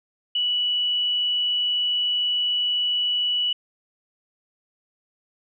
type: tone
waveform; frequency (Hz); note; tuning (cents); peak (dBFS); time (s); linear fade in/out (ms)
sine; 2949; F#7; -6; -20; 0.35-3.53; 5
effects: none